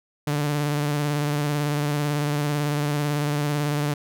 sawtooth tone with vibrato, 146.83 Hz, D3, in tune, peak -18 dBFS, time 0.27-3.94 s, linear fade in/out 5 ms, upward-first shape square, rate 18 Hz, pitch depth 27 cents each way, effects none

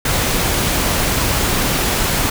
pink noise, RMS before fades -17 dBFS, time 0.05-2.3 s, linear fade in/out 5 ms, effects none

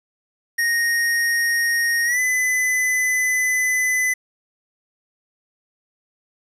square tone with pitch glide, 1864.7 to 2010 Hz, A#6 to B6, 0 to +30 cents, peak -18 dBFS, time 0.58-4.14 s, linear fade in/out 10 ms, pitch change +130 cents, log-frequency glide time 2.05-2.19 s, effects resampled to 32000 Hz + 8-bit

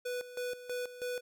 square tone with tremolo, 493.9 Hz, B4, in tune, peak -35 dBFS, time 0.05-1.21 s, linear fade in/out 10 ms, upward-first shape square, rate 3.1 Hz, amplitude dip 75%, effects none

